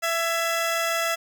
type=tone pair together; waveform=15% pulse; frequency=665.9 / 1678 Hz; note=E5 / G#6; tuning=+17 / +17 cents; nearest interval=octave + major third; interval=1600 cents; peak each=-17 / -25 dBFS; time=0.02-1.16 s; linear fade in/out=20 ms; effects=none